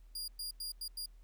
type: tone bursts at uneven times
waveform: sawtooth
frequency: 4828 Hz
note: D8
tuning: 47 cents sharp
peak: -36 dBFS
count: 5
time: 0.15-0.28 / 0.39-0.51 / 0.6-0.72 / 0.81-0.88 / 0.97-1.06 s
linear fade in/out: 5 ms
effects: added 40 Hz sine -54 dBFS peak until 1.23 s + pink hiss -75 dBFS RMS until 1.23 s